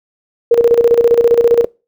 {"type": "tone with tremolo", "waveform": "sine", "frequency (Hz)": 469.9, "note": "A#4", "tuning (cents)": 14, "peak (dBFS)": -4, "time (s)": [0.51, 1.65], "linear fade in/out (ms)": 5, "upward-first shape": "square", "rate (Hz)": 15, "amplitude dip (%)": 65, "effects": ["noise-tail reverb RT60 0.3 s tail -25 dB re dry"]}